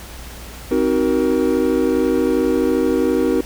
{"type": "chord", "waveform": "triangle", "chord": "C half-diminished seventh", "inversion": "none", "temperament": "just", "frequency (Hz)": [261.6, 314, 376.7, 470.9], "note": ["C4", "Eb4", "Gb4", "Bb4"], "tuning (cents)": [0, 16, 31, 18], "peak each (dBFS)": -18, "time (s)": [0.71, 3.41], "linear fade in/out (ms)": 5, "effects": ["added 59 Hz sine -35 dBFS peak until 3.45 s", "pink hiss -37 dBFS RMS until 3.45 s"]}